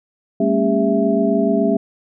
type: tone cluster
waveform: sine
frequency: 199.9 / 227 / 276.3 / 402.3 / 661 Hz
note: G3 / A#3 / C#4 / G4 / E5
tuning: +34 / -46 / -6 / +45 / +5 cents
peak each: -20 dBFS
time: 0.4-1.77 s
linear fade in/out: 5 ms
effects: none